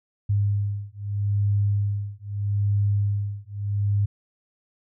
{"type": "beating tone pair", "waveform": "sine", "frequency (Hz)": [101.3, 102.09], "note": ["G#2", "G#2"], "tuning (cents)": [-43, -29], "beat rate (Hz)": 0.79, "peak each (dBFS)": -24, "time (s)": [0.29, 4.06], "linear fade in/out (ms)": 10, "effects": []}